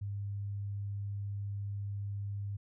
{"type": "tone", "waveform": "sine", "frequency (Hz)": 100.8, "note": "G2", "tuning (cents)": 49, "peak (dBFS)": -35, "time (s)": [0.01, 2.57], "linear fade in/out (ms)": 10, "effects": []}